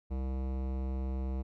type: tone with hard clipping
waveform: sine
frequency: 65.41 Hz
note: C2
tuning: in tune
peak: -34 dBFS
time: 0.1-1.43 s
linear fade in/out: 20 ms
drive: 18 dB
effects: none